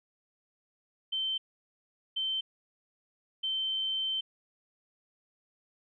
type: tone bursts at uneven times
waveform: sine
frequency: 3099 Hz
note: G7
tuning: 21 cents flat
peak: -29 dBFS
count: 3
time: 1.12-1.38 / 2.16-2.41 / 3.43-4.21 s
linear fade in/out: 10 ms
effects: none